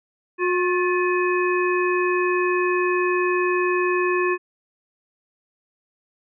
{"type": "harmonic tone with a mistuned harmonic", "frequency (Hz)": 360, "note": "F#4", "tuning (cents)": -47, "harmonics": [1, 3, 5, 7], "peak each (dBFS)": [-20, -25, -27, -28], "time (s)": [0.38, 4.38], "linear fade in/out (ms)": 50, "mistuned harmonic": 5, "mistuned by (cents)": -54, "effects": []}